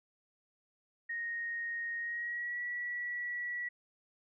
sine tone with pitch glide, 1864.7 to 1940.5 Hz, A#6 to B6, 0 to -31 cents, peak -35 dBFS, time 1.09-3.69 s, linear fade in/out 10 ms, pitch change +69 cents, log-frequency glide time 1.98-2.61 s, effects none

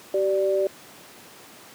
sine tone pair together, 384.4 / 587.3 Hz, G4 / D5, -34 / 0 cents, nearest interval perfect fifth, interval 734 cents, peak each -22 dBFS, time 0.14-0.67 s, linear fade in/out 2 ms, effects pink hiss -46 dBFS RMS until 1.74 s + high-pass 200 Hz 12 dB/octave

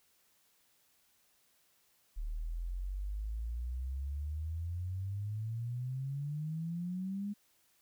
sine exponential sweep, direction up, 36.71 to 207.7 Hz, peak -35 dBFS, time 2.16-7.34 s, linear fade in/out 20 ms, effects white hiss -71 dBFS RMS until 7.81 s

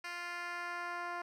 10% pulse tone with band-pass filter sweep, 349.2 Hz, F4, in tune, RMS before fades -41 dBFS, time 0.04-1.22 s, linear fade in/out 5 ms, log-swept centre 2700 to 940 Hz, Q 0.91, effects none

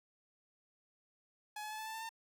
sawtooth tone with pitch steps, 844 / 853.3 / 862.7 / 872.3 / 881.9 / 891.6 / 901.4 Hz, G#5 / G#5 / A5 / A5 / A5 / A5 / A5, +28 / +47 / -34 / -15 / +4 / +23 / +42 cents, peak -38 dBFS, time 1.56-2.092 s, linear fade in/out 5 ms, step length 76 ms, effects none

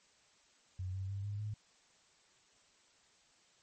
sine tone with pitch steps, 92.5 / 95.65 / 98.91 / 102.28 / 105.76 Hz, F#2 / G2 / G2 / G#2 / G#2, 0 / -42 / +16 / -26 / +32 cents, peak -37 dBFS, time 0.79-1.54 s, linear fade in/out 5 ms, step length 150 ms, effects white hiss -68 dBFS RMS until 3.62 s + MP3 32 kbps

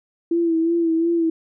sine tone with vibrato, 332.4 Hz, E4, 15 cents sharp, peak -16 dBFS, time 0.31-1.3 s, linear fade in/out 5 ms, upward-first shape sine, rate 2.8 Hz, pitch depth 43 cents each way, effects none

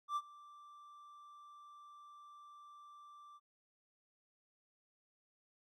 triangle tone with ADSR envelope, 1174.7 Hz, D6, in tune, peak -31 dBFS, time 0.08-3.4 s, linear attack 82 ms, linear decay 49 ms, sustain -22 dB, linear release 39 ms, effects none

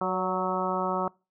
harmonic tone with a mistuned harmonic, 185 Hz, F#3, in tune, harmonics 1 / 2 / 3 / 4 / 5 / 6 / 7, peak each -33 / -33 / -33 / -33 / -33 / -33 / -33 dBFS, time 0.01-1.08 s, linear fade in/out 2 ms, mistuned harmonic 3, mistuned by +27 cents, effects noise-tail reverb RT60 0.3 s tail -25 dB re dry

